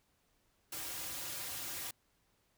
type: noise with comb filter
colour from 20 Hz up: white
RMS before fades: -42 dBFS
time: 0.72-1.91 s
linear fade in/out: 5 ms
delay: 4.6 ms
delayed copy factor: -0.8
effects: pink hiss -75 dBFS RMS until 2.57 s